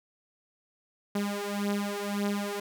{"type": "beating tone pair", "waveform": "sawtooth", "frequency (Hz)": [202.3, 204.1], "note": ["G#3", "G#3"], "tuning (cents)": [-45, -30], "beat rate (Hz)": 1.8, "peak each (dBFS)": -28, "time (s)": [1.15, 2.6], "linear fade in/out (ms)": 5, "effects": []}